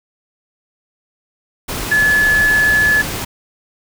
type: tone in noise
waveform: sine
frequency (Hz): 1716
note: A6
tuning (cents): -44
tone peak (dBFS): -10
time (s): 1.91-3.02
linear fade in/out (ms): 10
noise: pink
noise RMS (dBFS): -23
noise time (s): 1.68-3.25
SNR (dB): +10
effects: none